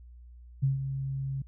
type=tone with ADSR envelope; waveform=sine; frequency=135.6 Hz; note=C#3; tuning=38 cents flat; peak=-21 dBFS; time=0.62-1.42 s; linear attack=17 ms; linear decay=140 ms; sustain=-9 dB; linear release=4 ms; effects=added 60 Hz sine -47 dBFS peak until 1.47 s